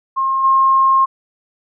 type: tone with level steps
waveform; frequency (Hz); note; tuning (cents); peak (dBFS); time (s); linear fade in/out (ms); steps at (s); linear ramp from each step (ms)
sine; 1069; C6; +37; -14 / -9; 0.16-1.06; 20; 0.43; 20
effects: none